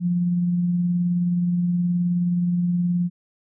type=tone with tremolo; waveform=sine; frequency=175.8 Hz; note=F3; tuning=12 cents sharp; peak=-17 dBFS; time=0-3.1 s; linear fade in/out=50 ms; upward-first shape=triangle; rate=19 Hz; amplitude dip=30%; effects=none